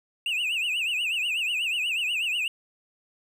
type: tone with vibrato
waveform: triangle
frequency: 2692 Hz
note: E7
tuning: 36 cents sharp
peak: -23 dBFS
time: 0.26-2.48 s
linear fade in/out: 2 ms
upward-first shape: triangle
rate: 8.2 Hz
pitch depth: 190 cents each way
effects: none